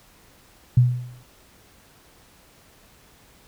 sine tone with exponential decay, 123.47 Hz, B2, in tune, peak -9 dBFS, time 0.77-1.23 s, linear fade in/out 5 ms, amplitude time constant 100 ms, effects pink hiss -54 dBFS RMS until 3.47 s

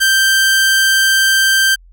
sawtooth tone, 1568 Hz, G6, in tune, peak -6 dBFS, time 0-1.76 s, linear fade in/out 20 ms, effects added 43 Hz sine -40 dBFS peak until 1.92 s

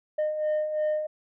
sine beating tone pair, 609 / 611.9 Hz, D#5 / D#5, -37 / -29 cents, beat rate 2.9 Hz, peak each -30 / -23 dBFS, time 0.18-1.07 s, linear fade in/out 10 ms, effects tanh soft clip ceiling -22 dBFS

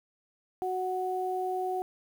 sine tone pair together, 370 / 740 Hz, F#4 / F#5, 0 / 0 cents, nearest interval octave, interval 1200 cents, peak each -32 / -31 dBFS, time 0.62-1.82 s, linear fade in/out 0 ms, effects 9-bit

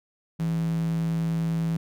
square tone with high-pass filter, 55 Hz, A1, in tune, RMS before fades -26 dBFS, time 0.39-1.77 s, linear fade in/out 5 ms, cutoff 160 Hz, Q 6.6, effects none

